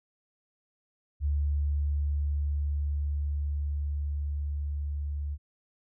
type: tone with level ramp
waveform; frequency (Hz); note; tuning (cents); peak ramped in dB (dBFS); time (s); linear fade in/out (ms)
sine; 72.6; D2; -19; -24 to -30; 1.2-5.38; 50
effects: none